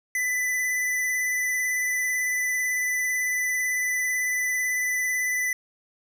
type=tone with vibrato; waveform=square; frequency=1998 Hz; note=B6; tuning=20 cents sharp; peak=-24 dBFS; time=0.15-5.53 s; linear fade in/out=2 ms; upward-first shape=sine; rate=18 Hz; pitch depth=17 cents each way; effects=none